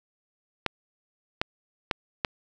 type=clicks; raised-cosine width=0.3 ms; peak=-8 dBFS; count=4; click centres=0.663 / 1.415 / 1.912 / 2.248 s; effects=none